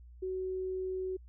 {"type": "tone", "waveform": "sine", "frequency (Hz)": 373.8, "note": "F#4", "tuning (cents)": 18, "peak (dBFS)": -33, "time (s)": [0.22, 1.17], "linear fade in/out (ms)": 10, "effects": ["added 60 Hz sine -50 dBFS peak until 1.28 s"]}